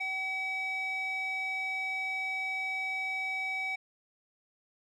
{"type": "tone with band-pass filter", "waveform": "square", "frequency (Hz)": 761, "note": "F#5", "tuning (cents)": 48, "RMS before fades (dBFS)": -34, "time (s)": [0, 3.76], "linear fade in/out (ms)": 10, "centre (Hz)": 2000, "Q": 7.1, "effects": []}